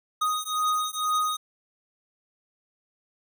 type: beating tone pair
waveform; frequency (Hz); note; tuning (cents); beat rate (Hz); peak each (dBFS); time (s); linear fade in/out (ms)
square; 1244.5 / 1246.6; D#6 / D#6; 0 / +3; 2.1; -28; 0.21-1.37; 10
effects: none